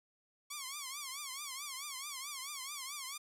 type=tone with vibrato; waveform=5% pulse; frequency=1108.7 Hz; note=C#6; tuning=in tune; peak=-29 dBFS; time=0.5-3.18 s; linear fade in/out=10 ms; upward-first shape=triangle; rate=4.6 Hz; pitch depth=160 cents each way; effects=low-pass 12000 Hz 12 dB/octave